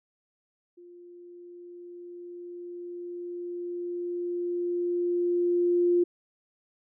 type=tone with level ramp; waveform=sine; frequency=350.6 Hz; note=F4; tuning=7 cents sharp; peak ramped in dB=-47 to -19 dBFS; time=0.77-6.04 s; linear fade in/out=10 ms; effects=none